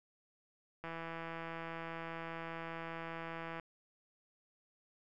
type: click train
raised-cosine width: 0.5 ms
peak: -29 dBFS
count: 456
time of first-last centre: 0.84-3.598 s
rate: 165 Hz
effects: none